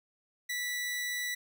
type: tone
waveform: sawtooth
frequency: 1964 Hz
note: B6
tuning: 10 cents flat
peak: -29 dBFS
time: 0.49-1.35 s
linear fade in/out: 10 ms
effects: none